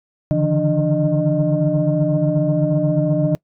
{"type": "tone cluster", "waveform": "sine", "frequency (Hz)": [143.8, 152, 166.6, 297.4, 613], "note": ["D3", "D#3", "E3", "D4", "D#5"], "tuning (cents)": [-36, -40, 19, 22, -26], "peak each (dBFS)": -20, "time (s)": [0.31, 3.35], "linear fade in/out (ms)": 0, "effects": ["noise-tail reverb RT60 0.1 s tail -24 dB re dry", "tanh soft clip ceiling -7 dBFS"]}